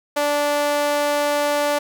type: tone with high-pass filter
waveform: sawtooth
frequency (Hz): 291.8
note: D4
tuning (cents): -11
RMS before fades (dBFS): -20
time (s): 0.16-1.79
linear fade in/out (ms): 10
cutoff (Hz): 590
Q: 1.9
effects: none